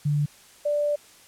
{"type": "tone pair in turn", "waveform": "sine", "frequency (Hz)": [146.83, 587.3], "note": ["D3", "D5"], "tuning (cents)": [0, 0], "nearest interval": "2 octaves", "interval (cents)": 2400, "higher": "second", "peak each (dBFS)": [-20, -21], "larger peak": "first", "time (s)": [[0.05, 0.26], [0.65, 0.96]], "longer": "second", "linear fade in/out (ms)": 10, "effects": ["white hiss -52 dBFS RMS until 1.27 s", "low-pass 11000 Hz 12 dB/octave"]}